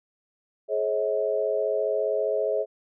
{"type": "tone cluster", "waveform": "sine", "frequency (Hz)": [423.6, 543, 638], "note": ["G#4", "C#5", "D#5"], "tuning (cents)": [34, -36, 43], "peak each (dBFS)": -27, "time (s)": [0.68, 2.66], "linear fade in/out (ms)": 50, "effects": []}